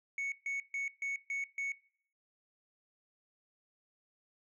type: tone bursts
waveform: sine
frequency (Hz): 2217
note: C#7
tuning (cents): 0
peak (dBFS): -31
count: 6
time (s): 0.18-1.72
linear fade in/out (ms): 2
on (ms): 140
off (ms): 140
effects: noise-tail reverb RT60 0.6 s tail -24 dB re dry + tanh soft clip ceiling -33 dBFS